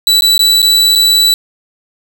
40% pulse tone with dropouts, 3952 Hz, B7, in tune, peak -5 dBFS, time 0.07-1.34 s, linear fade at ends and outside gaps 1 ms, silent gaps 0.209-0.221 / 0.379-0.392 / 0.619-0.627 / 0.952-0.957 s, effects none

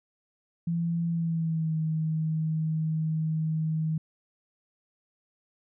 sine tone with pitch glide, 168.5 to 158.13 Hz, E3 to D#3, +38 to +28 cents, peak -25 dBFS, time 0.67-3.98 s, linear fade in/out 5 ms, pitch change -110 cents, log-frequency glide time 1.08-1.76 s, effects none

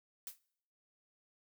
blue noise with exponential decay, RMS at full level -40 dBFS, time 0.27-0.39 s, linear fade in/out 1 ms, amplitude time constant 26 ms, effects noise-tail reverb RT60 0.7 s tail -23 dB re dry

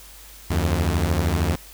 sawtooth beating tone pair, 75.7 / 88.7 Hz, D#2 / F2, -47 / +27 cents, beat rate 13 Hz, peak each -18 dBFS, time 0.5-1.56 s, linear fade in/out 10 ms, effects added 50 Hz sine -46 dBFS peak until 1.73 s + white hiss -45 dBFS RMS until 1.73 s

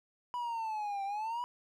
triangle exponential two-way sweep, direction down then up, 986 to 781 to 986 Hz, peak -32 dBFS, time 0.34-1.44 s, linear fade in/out 0 ms, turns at 1.04 s, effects none

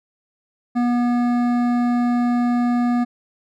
sine tone with hard clipping, 242.1 Hz, B3, 34 cents flat, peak -18 dBFS, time 0.75-3.05 s, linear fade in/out 20 ms, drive 12 dB, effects none

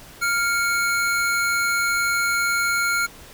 square tone pair together, 1396.9 / 2219 Hz, F6 / C#7, 0 / +1 cents, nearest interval minor sixth, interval 801 cents, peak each -21 / -26 dBFS, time 0.21-3.07 s, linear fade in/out 20 ms, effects pink hiss -44 dBFS RMS until 3.33 s

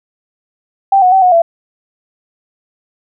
sine tone with pitch steps, 783 / 732 / 766 / 728 / 673 Hz, G5 / F#5 / G5 / F#5 / E5, -2 / -19 / -40 / -28 / +36 cents, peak -5 dBFS, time 0.92-1.42 s, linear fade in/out 5 ms, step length 100 ms, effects none

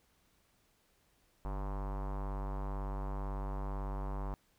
square tone with low-pass filter, 49 Hz, G1, in tune, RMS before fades -38 dBFS, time 1.45-4.34 s, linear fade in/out 0 ms, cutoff 1000 Hz, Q 3.2, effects pink hiss -72 dBFS RMS until 4.58 s

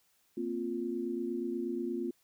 sine chord, Bb suspended second, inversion none, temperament equal, 233.1 / 261.6 / 349.2 Hz, Bb3 / C4 / F4, 0 / 0 / 0 cents, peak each -38 / -38 / -35 dBFS, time 0.37-2.11 s, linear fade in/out 5 ms, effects white hiss -71 dBFS RMS until 2.23 s

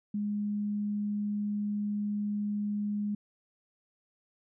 sine tone, 206.9 Hz, G#3, 6 cents flat, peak -29 dBFS, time 0.14-3.15 s, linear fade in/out 5 ms, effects none

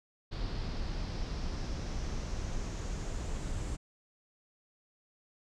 brown noise with low-pass filter sweep, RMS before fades -36 dBFS, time 0.31-3.77 s, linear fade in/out 20 ms, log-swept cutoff 4500 to 7700 Hz, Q 3.5, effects none

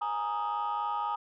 sine chord, Ab suspended second, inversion none, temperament just, 830.6 / 934.4 / 1245.9 Hz, Ab5 / Bb5 / Eb6, 0 / +4 / +2 cents, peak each -32 dBFS, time 0.01-1.16 s, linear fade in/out 10 ms, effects tanh soft clip ceiling -25 dBFS

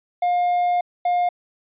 triangle tone bursts at uneven times, 710 Hz, F5, 28 cents sharp, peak -15 dBFS, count 2, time 0.22-0.81 / 1.05-1.29 s, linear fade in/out 5 ms, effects resampled to 8000 Hz

